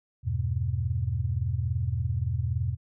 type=chord; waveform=sine; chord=E minor; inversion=none; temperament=equal with one note detuned; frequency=82.41 / 99.94 / 123.47 Hz; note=E2 / G2 / B2; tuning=0 / +34 / 0 cents; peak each=-30 / -30 / -29 dBFS; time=0.23-2.77 s; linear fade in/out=50 ms; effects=none